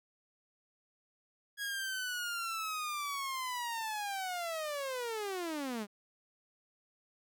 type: linear sweep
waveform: sawtooth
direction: down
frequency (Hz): 1661.2 to 196.5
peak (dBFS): -32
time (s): 1.57-5.87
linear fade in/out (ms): 50
effects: none